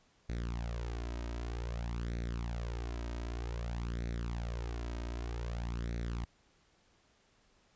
sawtooth tone with flanger, 58.27 Hz, A#1, in tune, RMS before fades -38 dBFS, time 0.29-6.25 s, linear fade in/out 5 ms, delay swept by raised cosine 0.49 to 3.19 ms, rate 0.53 Hz, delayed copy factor +0.7, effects pink hiss -69 dBFS RMS until 7.75 s + resampled to 16000 Hz

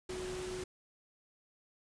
sine tone in noise, 367.9 Hz, F#4, 10 cents flat, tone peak -39 dBFS, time 0.09-0.64 s, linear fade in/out 5 ms, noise pink, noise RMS -45 dBFS, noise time 0.09-0.64 s, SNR +3 dB, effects resampled to 22050 Hz

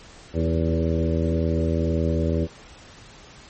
harmonic tone with a mistuned harmonic, 81.9 Hz, E2, 11 cents flat, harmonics 1 / 2 / 3 / 4 / 5 / 6 / 7, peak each -23 / -26 / -28 / -29 / -30 / -31 / -31 dBFS, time 0.33-2.48 s, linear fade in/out 50 ms, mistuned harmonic 5, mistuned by -15 cents, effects pink hiss -46 dBFS RMS until 3.49 s + MP3 32 kbps

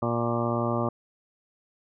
harmonic tone with a mistuned harmonic, 117.9 Hz, A#2, 20 cents sharp, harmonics 1 / 2 / 3 / 4 / 5 / 6 / 7 / 8 / 9 / 10, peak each -30 / -30 / -32 / -36 / -31 / -37 / -37 / -39 / -36 / -34 dBFS, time 0.02-0.89 s, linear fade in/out 5 ms, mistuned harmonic 9, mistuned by +26 cents, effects none

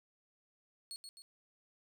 30% pulse tone with echo, 4341 Hz, C#8, 37 cents flat, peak -40 dBFS, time 0.91-0.96 s, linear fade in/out 0 ms, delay 130 ms, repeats 2, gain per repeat -5 dB, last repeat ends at 1.22 s, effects none

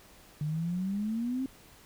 sine exponential sweep, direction up, 146.83 to 269.2 Hz, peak -29 dBFS, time 0.41-1.46 s, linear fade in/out 2 ms, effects pink hiss -56 dBFS RMS until 1.85 s

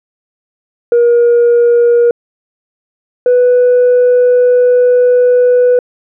sine tone pair in turn, 475.4 / 494.2 Hz, A#4 / B4, +34 / +1 cents, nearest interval minor second, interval 67 cents, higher second, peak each -3 dBFS, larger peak neither, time 0.92-2.11 / 3.26-5.79 s, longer second, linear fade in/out 2 ms, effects tanh soft clip ceiling -3 dBFS

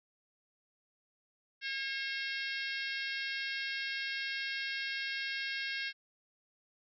harmonic tone, 541 Hz, C#5, 42 cents flat, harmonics 3 / 4 / 5 / 6 / 7 / 8 / 9 / 10, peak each -39 / -41 / -43 / -45 / -46 / -47 / -48 / -49 dBFS, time 1.61-5.93 s, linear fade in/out 50 ms, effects none

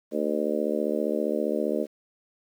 harmonic tone, 75.1 Hz, D2, 39 cents sharp, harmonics 3 / 4 / 5 / 6 / 7 / 8, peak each -31 / -31 / -31 / -31 / -31 / -31 dBFS, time 0.11-1.87 s, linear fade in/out 50 ms, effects 9-bit

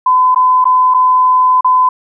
sine tone with dropouts, 1014 Hz, B5, 45 cents sharp, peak -6 dBFS, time 0.06-1.89 s, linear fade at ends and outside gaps 5 ms, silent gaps 0.347-0.359 / 0.643-0.653 / 0.94-0.944 / 1.609-1.645 s, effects none

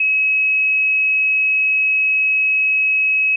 sine tone, 2561 Hz, D#7, 49 cents sharp, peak -13 dBFS, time 0-3.36 s, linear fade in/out 5 ms, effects none

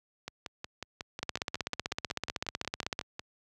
two click trains, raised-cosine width 0.2 ms, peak -14 / -20 dBFS, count 29 / 17, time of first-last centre 1.23-2.991 / 0.28-3.194 s, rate 15.9 / 5.49 Hz, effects high-pass 60 Hz 12 dB/octave

